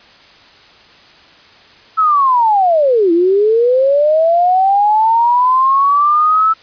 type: linear two-way sweep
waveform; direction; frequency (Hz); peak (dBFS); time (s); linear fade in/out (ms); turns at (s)
sine; down then up; 1318.5 to 328.8 to 1318.5; -8; 1.97-6.54; 20; 3.12
effects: white hiss -43 dBFS RMS until 6.62 s + resampled to 11025 Hz